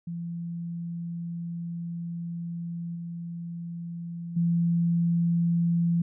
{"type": "tone with level steps", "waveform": "sine", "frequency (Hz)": 170, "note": "F3", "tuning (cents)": -46, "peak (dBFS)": [-31, -33, -21], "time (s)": [0.07, 6.02], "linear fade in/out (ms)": 5, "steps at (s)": [2.95, 4.36], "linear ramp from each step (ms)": 10, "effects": []}